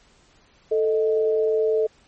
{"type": "tone pair together", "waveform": "sine", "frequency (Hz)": [440, 621.9], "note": ["A4", "D#5"], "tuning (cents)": [0, -1], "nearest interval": "tritone", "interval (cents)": 599, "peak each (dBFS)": [-18, -26], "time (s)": [0.71, 1.87], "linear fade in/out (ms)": 10, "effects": ["pink hiss -57 dBFS RMS until 2.07 s", "MP3 32 kbps"]}